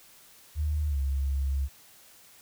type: tone with pitch glide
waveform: sine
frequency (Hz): 75.5 to 68.44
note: D2 to C#2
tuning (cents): +48 to -22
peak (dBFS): -25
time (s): 0.55-1.69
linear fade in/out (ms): 50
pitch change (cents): -170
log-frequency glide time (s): 0.87-0.98
effects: white hiss -55 dBFS RMS until 2.41 s